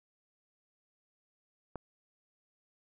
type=click; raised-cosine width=1 ms; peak=-25 dBFS; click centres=1.757 s; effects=none